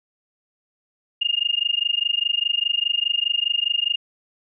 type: tone with amplitude modulation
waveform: sine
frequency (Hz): 2831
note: F7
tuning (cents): +23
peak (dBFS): -15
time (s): 1.21-3.96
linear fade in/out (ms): 10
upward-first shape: sine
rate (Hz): 24.9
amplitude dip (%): 100
effects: none